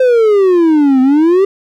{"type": "exponential two-way sweep", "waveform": "triangle", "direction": "down then up", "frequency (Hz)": [523.3, 254.8, 401.2], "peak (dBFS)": -4, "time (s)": [0, 1.45], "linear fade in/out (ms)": 5, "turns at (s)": 1.01, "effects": []}